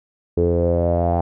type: tone with low-pass filter sweep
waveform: sawtooth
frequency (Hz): 85.8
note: F2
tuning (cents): -30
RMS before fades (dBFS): -18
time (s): 0.37-1.21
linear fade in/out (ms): 5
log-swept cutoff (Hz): 420 to 750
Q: 8
effects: none